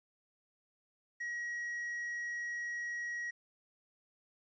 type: tone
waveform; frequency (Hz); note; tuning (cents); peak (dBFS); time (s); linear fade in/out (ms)
triangle; 1904; A#6; +36; -35; 1.2-3.31; 10
effects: resampled to 16000 Hz + 12-bit